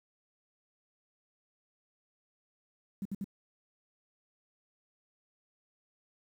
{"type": "tone bursts", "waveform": "sine", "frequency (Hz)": 197, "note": "G3", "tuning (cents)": 9, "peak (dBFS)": -33, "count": 3, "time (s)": [3.02, 3.243], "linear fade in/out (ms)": 2, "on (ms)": 33, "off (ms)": 62, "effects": ["10-bit"]}